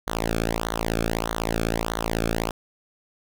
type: tone with flanger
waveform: sawtooth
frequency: 56 Hz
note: A1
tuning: 31 cents sharp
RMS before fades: -26 dBFS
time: 0.07-2.51 s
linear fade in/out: 5 ms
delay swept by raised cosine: 0.39 to 1.04 ms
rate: 1.6 Hz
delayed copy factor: -0.9
effects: none